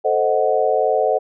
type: chord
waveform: sine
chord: A diminished seventh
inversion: none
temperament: equal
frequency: 440 / 523.3 / 622.3 / 740 Hz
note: A4 / C5 / Eb5 / Gb5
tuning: 0 / 0 / 0 / 0 cents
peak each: -20 dBFS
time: 0.04-1.19 s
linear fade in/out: 20 ms
effects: none